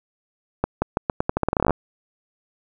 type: accelerating click train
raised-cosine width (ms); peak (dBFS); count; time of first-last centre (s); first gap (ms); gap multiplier
1; -5; 18; 0.64-1.707; 180; 0.84
effects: none